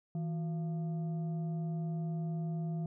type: tone with frequency modulation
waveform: sine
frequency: 162.1 Hz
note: E3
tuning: 29 cents flat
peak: -33 dBFS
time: 0.15-2.86 s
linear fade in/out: 2 ms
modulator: 525 Hz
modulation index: 0.31
effects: none